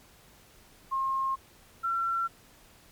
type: tone pair in turn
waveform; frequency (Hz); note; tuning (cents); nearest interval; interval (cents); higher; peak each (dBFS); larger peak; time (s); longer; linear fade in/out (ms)
sine; 1070 / 1355.9; C6 / E6; +38 / +48; major third; 410; second; -26; neither; 0.91-1.36 / 1.83-2.28; neither; 20
effects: pink hiss -57 dBFS RMS until 2.91 s + MP3 96 kbps